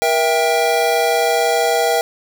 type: chord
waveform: square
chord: E diminished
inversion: second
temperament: just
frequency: 474.7 / 659.3 / 791.1 Hz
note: Bb4 / E5 / G5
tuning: +31 / 0 / +16 cents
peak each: -19 dBFS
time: 0.02-2.01 s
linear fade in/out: 0 ms
effects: none